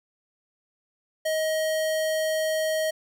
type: tone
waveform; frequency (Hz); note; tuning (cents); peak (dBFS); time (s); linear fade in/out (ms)
square; 630; D#5; +21; -24; 1.25-2.91; 10
effects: none